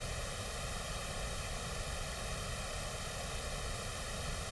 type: noise with comb filter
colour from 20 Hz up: pink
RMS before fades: -40 dBFS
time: 0-4.51 s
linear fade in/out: 20 ms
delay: 1.6 ms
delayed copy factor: +0.9
effects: resampled to 24000 Hz